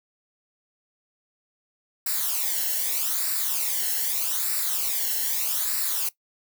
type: noise with flanger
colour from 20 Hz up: blue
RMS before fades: -26 dBFS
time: 2.06-6.09 s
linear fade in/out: 5 ms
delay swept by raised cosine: 0.31 to 0.84 ms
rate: 0.81 Hz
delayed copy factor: -0.7
effects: noise-tail reverb RT60 0.1 s tail -18 dB re dry